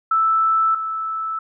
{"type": "tone pair in turn", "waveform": "sine", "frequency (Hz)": [1318.5, 1313.6], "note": ["E6", "E6"], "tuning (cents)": [0, -6], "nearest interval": "unison", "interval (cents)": 6, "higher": "first", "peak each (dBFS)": [-14, -22], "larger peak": "first", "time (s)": [[0.11, 0.75], [0.75, 1.39]], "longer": "neither", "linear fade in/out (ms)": 5, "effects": []}